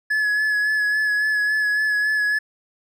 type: tone with vibrato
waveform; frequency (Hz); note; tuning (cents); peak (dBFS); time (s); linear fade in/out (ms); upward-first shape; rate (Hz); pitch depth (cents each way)
triangle; 1703; G#6; +43; -16; 0.1-2.39; 10; sine; 3.6; 25
effects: none